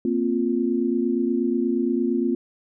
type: chord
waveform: sine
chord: Bb suspended second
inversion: none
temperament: equal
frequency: 233.1 / 261.6 / 349.2 Hz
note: Bb3 / C4 / F4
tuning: 0 / 0 / 0 cents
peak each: -24 dBFS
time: 0.05-2.35 s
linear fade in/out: 2 ms
effects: none